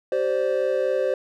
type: chord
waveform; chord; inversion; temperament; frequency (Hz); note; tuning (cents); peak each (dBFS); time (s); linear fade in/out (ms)
triangle; G suspended fourth; none; equal with one note detuned; 385.5 / 523.3 / 587.3; G4 / C5 / D5; -29 / 0 / 0; -25 / -20 / -25; 0.12-1.14; 2
effects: none